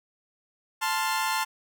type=chord; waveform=sawtooth; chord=F major; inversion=first; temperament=equal; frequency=880 / 1046.5 / 1396.9 Hz; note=A5 / C6 / F6; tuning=0 / 0 / 0 cents; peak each=-24 / -26 / -29 dBFS; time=0.81-1.45 s; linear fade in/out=20 ms; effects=none